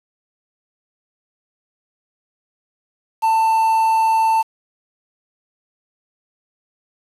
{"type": "tone with quantisation", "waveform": "triangle", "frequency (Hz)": 891, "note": "A5", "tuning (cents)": 22, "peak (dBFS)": -11, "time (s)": [3.22, 4.43], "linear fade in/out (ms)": 20, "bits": 6, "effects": ["resampled to 32000 Hz"]}